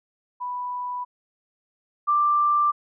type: tone pair in turn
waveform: sine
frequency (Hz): 987.8 / 1180.5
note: B5 / D6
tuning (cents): 0 / +9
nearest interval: minor third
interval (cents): 309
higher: second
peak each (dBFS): -27 / -17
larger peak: second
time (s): 0.4-1.05 / 2.07-2.72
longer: neither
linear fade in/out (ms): 20
effects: none